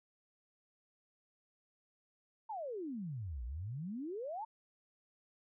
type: exponential two-way sweep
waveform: sine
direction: down then up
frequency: 929 to 55.9 to 929 Hz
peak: -39 dBFS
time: 2.49-4.45 s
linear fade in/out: 10 ms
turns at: 3.44 s
effects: none